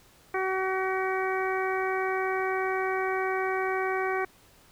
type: harmonic tone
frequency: 378.3 Hz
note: F#4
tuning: 38 cents sharp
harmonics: 1 / 2 / 3 / 4 / 5 / 6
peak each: -29 / -32 / -34 / -35 / -36 / -37 dBFS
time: 0.34-4.25 s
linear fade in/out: 5 ms
effects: pink hiss -58 dBFS RMS until 4.71 s